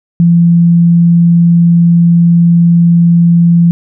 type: tone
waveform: sine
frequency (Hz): 170.4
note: F3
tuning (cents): -42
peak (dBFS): -3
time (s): 0.2-3.71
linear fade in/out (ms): 0
effects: none